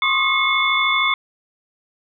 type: tone cluster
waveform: sine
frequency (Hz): 1054 / 1107 / 1231 / 2173 / 3494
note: C6 / C#6 / D#6 / C#7 / A7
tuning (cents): +12 / -3 / -19 / -35 / -13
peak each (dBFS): -25 / -24 / -24 / -18 / -22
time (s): 0.02-1.14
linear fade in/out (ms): 2
effects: none